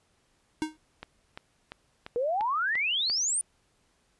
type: tone with exponential decay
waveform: square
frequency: 311.1 Hz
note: D#4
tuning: in tune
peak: -24 dBFS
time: 0.62-0.77 s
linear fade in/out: 0 ms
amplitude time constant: 32 ms
type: click train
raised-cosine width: 0.3 ms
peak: -23 dBFS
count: 7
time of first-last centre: 1.03-3.099 s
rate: 2.9 Hz
type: exponential sweep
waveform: sine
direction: up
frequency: 463.2 to 9530 Hz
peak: -25 dBFS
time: 2.16-3.41 s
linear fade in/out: 0 ms
effects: pink hiss -69 dBFS RMS until 4.19 s + resampled to 24000 Hz